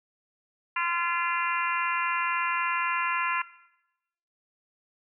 harmonic tone, 343.6 Hz, F4, 28 cents flat, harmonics 3 / 4 / 5 / 6 / 7 / 8, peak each -29 / -32 / -33 / -34 / -34 / -33 dBFS, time 0.76-3.42 s, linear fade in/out 5 ms, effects noise-tail reverb RT60 0.9 s tail -18 dB re dry

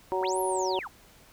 harmonic tone, 187 Hz, F#3, 19 cents sharp, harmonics 2 / 3 / 4 / 5, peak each -29 / -33 / -35 / -30 dBFS, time 0.12-0.79 s, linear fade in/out 0 ms
sine linear two-way sweep, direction up then down, 50.5 to 11540 to 660 Hz, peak -35 dBFS, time 0.21-0.88 s, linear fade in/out 10 ms, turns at 0.4 s
effects pink hiss -56 dBFS RMS until 1.32 s

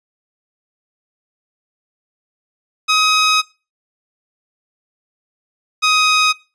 15% pulse tone pair in turn, 1264 / 1256 Hz, D#6 / D#6, +27 / +16 cents, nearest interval unison, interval 11 cents, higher first, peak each -5 dBFS, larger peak neither, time 2.88-3.42 / 5.82-6.33 s, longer first, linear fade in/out 20 ms, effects noise-tail reverb RT60 0.3 s tail -21 dB re dry + resampled to 22050 Hz

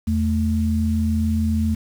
sine tone pair together, 82.41 / 220 Hz, E2 / A3, 0 / 0 cents, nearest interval octave + perfect fourth, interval 1700 cents, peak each -20 dBFS, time 0.07-1.75 s, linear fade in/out 10 ms, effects 7-bit

